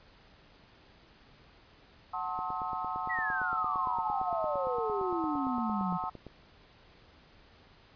sine chord, F# diminished seventh, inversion none, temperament just, 740 / 888 / 1065.6 / 1278.7 Hz, F#5 / A5 / C6 / Eb6, 0 / +16 / +31 / +47 cents, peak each -38 / -38 / -38 / -38 dBFS, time 2.13-6.1 s, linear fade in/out 10 ms
click train, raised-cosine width 2 ms, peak -31 dBFS, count 35, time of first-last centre 2.39-6.267 s, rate 8.77 Hz
sine exponential sweep, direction down, 1975.5 to 170.2 Hz, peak -31 dBFS, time 3.09-5.98 s, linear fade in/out 20 ms
effects pink hiss -59 dBFS RMS until 7.95 s + resampled to 11025 Hz

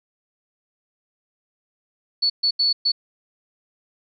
sine tone bursts at uneven times, 4436 Hz, C#8, in tune, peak -16 dBFS, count 4, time 2.22-2.3 / 2.43-2.51 / 2.59-2.73 / 2.85-2.92 s, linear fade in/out 10 ms, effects none

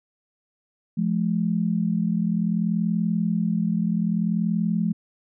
sine tone pair together, 173.7 / 214.3 Hz, F3 / A3, -9 / -45 cents, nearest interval major third, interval 364 cents, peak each -23 / -23 dBFS, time 0.97-4.93 s, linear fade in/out 10 ms, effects none

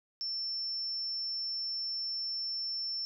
sine tone, 5380 Hz, E8, 34 cents sharp, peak -33 dBFS, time 0.21-3.05 s, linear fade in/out 0 ms, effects none

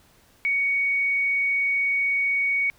sine tone, 2236 Hz, C#7, 14 cents sharp, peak -20 dBFS, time 0.45-2.7 s, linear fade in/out 0 ms, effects pink hiss -58 dBFS RMS until 2.78 s

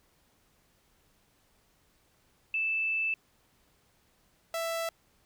sine / sawtooth tone pair in turn, 2637 / 662.1 Hz, E7 / E5, 0 / +7 cents, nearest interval 2 octaves, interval 2393 cents, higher first, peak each -27 dBFS, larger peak neither, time 2.54-3.14 / 4.54-4.89 s, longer first, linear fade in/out 2 ms, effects pink hiss -68 dBFS RMS until 5.25 s

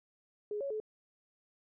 sine tone with pitch steps, 417.4 / 556 / 431 Hz, G#4 / C#5 / A4, +9 / +5 / -36 cents, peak -34 dBFS, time 0.51-0.801 s, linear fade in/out 2 ms, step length 97 ms, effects none

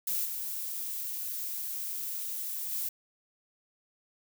violet noise with level steps, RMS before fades -31 / -36 / -33 dBFS, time 0.07-2.89 s, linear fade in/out 5 ms, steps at 0.24 / 2.71 s, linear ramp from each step 20 ms, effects none

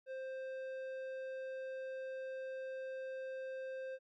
square tone with low-pass filter, 525 Hz, C5, 6 cents sharp, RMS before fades -44 dBFS, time 0.06-3.99 s, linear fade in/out 50 ms, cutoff 1900 Hz, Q 0.64, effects none

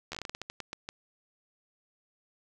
slowing click train, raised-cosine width 0.2 ms, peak -20 dBFS, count 14, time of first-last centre 0.12-0.889 s, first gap 12 ms, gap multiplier 1.24, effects none

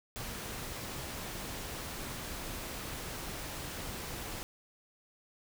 pink noise, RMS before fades -41 dBFS, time 0.16-4.43 s, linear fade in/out 0 ms, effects none

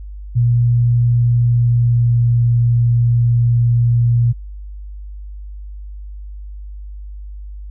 sine tone with pitch glide, 119.6 to 118.71 Hz, A#2 to A#2, +45 to +32 cents, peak -10 dBFS, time 0.35-4.33 s, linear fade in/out 20 ms, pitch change -13 cents, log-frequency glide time 1.48-2.21 s, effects added 50 Hz sine -28 dBFS peak until 7.7 s

